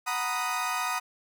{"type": "chord", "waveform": "30% pulse", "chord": "B major seventh", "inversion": "second", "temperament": "equal", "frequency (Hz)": [740, 932.3, 987.8, 1244.5], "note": ["F#5", "A#5", "B5", "D#6"], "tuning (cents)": [0, 0, 0, 0], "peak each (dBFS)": [-32, -33, -32, -28], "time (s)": [0.06, 1], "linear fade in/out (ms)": 20, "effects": []}